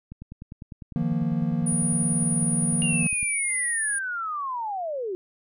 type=click train; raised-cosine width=5 ms; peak=-26 dBFS; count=32; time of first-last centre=0.12-3.229 s; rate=9.97 Hz
type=chord; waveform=triangle; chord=Eb suspended second; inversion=none; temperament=equal; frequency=155.56 / 174.61 / 233.1 Hz; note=Eb3 / F3 / Bb3; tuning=0 / 0 / 0 cents; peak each=-25 dBFS; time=0.96-3.07 s; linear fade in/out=0 ms
type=tone; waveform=sine; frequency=9620 Hz; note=D9; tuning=41 cents sharp; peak=-25 dBFS; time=1.66-3.99 s; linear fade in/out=10 ms
type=linear sweep; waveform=sine; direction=down; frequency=2824 to 353.3 Hz; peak=-27 dBFS; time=2.82-5.15 s; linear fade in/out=0 ms
effects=none